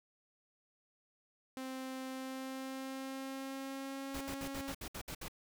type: tone with pitch glide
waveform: sawtooth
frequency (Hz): 261.6 to 273.8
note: C4 to C#4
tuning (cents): 0 to -21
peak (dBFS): -37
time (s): 1.57-4.72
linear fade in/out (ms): 0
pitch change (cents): +79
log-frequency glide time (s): 2.07-4.34
type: noise bursts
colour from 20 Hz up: pink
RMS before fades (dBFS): -44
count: 9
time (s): 4.14-5.283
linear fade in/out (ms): 5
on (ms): 71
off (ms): 63
effects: none

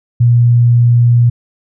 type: tone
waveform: sine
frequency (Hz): 119.7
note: A#2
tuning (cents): +46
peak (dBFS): -5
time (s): 0.2-1.3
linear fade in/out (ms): 10
effects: none

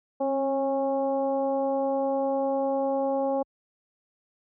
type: tone with frequency modulation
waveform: sine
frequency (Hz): 545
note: C#5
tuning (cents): -29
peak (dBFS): -23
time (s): 0.2-3.43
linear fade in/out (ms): 10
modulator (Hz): 275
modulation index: 1
effects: high-pass 60 Hz 12 dB/octave

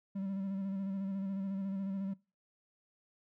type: tone with vibrato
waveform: triangle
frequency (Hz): 194.4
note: G3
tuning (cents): -14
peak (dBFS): -33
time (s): 0.15-2.14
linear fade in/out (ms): 10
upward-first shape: square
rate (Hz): 14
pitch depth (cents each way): 30
effects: noise-tail reverb RT60 0.3 s tail -22 dB re dry

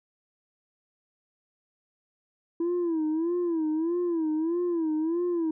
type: tone with vibrato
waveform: sine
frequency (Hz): 330.6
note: E4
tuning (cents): +5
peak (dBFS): -22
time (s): 2.6-5.51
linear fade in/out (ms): 5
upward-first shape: sine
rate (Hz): 1.6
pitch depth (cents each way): 120
effects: tanh soft clip ceiling -23 dBFS

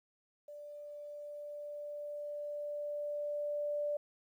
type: tone with level ramp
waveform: sine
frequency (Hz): 587.3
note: D5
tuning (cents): 0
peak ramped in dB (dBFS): -46 to -32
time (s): 0.48-3.97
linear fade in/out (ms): 5
effects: 12-bit

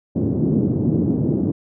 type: band-pass noise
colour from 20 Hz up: white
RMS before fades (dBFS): -19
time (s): 0.15-1.52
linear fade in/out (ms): 10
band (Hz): 100 to 320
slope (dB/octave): 24
effects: none

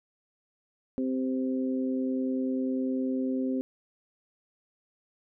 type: harmonic tone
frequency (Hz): 130.1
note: C3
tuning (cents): -9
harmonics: 2 / 3 / 4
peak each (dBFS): -27 / -36 / -37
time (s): 0.98-3.61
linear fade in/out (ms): 0
effects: none

